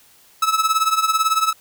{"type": "tone with tremolo", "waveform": "45% pulse", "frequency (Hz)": 1300, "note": "E6", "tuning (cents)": -24, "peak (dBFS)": -12, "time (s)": [0.42, 1.53], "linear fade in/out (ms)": 5, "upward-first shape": "triangle", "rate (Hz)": 18, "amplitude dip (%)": 85, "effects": ["white hiss -52 dBFS RMS until 1.6 s"]}